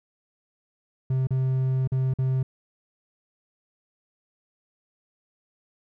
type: tone with dropouts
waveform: triangle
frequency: 130.81 Hz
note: C3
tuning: in tune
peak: -19 dBFS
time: 1.1-2.43 s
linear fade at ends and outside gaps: 5 ms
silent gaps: 1.271-1.306 / 1.875-1.919 / 2.138-2.186 s
effects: none